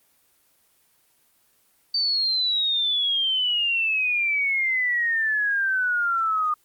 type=exponential sweep; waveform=sine; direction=down; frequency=4610 to 1219 Hz; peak=-20 dBFS; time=1.94-6.54 s; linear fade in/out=5 ms; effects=white hiss -63 dBFS RMS until 6.64 s + Opus 24 kbps